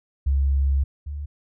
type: tone pair in turn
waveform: sine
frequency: 68.7 / 72.62 Hz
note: C#2 / D2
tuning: -15 / -19 cents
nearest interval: minor second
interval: 96 cents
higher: second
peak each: -17 / -28 dBFS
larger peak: first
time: 0.26-0.84 / 1.06-1.26 s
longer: first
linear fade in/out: 10 ms
effects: none